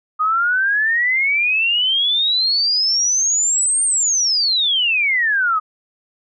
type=exponential two-way sweep; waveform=sine; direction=up then down; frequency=1233 to 8870 to 1233 Hz; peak=-14 dBFS; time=0.19-5.6 s; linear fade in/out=20 ms; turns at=3.84 s; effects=none